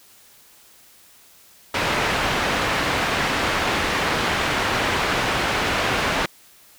white low-pass noise, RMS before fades -22 dBFS, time 1.74-6.26 s, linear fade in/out 5 ms, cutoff 2200 Hz, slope 12 dB/octave, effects white hiss -51 dBFS RMS until 6.78 s

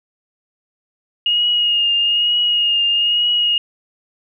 sine tone with vibrato, 2859 Hz, F7, 40 cents sharp, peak -13 dBFS, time 1.26-3.58 s, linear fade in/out 2 ms, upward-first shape triangle, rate 1.1 Hz, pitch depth 33 cents each way, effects none

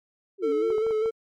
sine exponential two-way sweep, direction down then up, 416.8 to 273.8 to 416.8 Hz, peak -29 dBFS, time 0.38-0.8 s, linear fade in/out 50 ms, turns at 0.49 s
triangle tone with vibrato, 440 Hz, A4, in tune, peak -20 dBFS, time 0.42-1.11 s, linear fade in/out 20 ms, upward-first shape square, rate 5 Hz, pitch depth 31 cents each way
clicks, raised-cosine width 1 ms, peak -26 dBFS, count 5, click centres 0.704 / 0.782 / 0.866 / 0.908 / 1.059 s
effects MP3 64 kbps

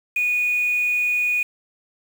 sine tone with quantisation, 2465 Hz, D#7, 17 cents flat, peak -18 dBFS, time 0.16-1.43 s, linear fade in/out 5 ms, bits 6, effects none

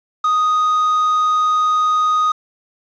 triangle tone, 1245 Hz, D#6, 1 cent sharp, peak -11 dBFS, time 0.24-2.32 s, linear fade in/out 5 ms, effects resampled to 16000 Hz + 7-bit

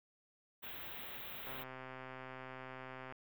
white band-stop noise, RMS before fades -47 dBFS, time 0.62-1.64 s, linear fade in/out 20 ms, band 3800 to 14000 Hz, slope 96 dB/octave
click train, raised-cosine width 0.5 ms, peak -33 dBFS, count 216, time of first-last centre 1.47-3.124 s, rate 130 Hz
effects none

